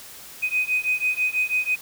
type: beating tone pair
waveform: sine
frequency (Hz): 2501 / 2507.1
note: D#7 / D#7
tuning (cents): +8 / +13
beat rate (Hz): 6.1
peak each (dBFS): -23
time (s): 0.42-1.76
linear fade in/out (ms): 20
effects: tanh soft clip ceiling -13 dBFS + white hiss -42 dBFS RMS until 1.81 s